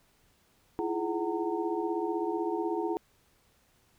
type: tone cluster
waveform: sine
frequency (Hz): 325.8 / 341.8 / 420.8 / 748 / 916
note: E4 / F4 / G#4 / F#5 / A#5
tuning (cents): -20 / -37 / +23 / +19 / -31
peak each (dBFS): -37 / -32 / -34 / -39 / -37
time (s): 0.79-2.97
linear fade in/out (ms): 0
effects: pink hiss -67 dBFS RMS until 3.98 s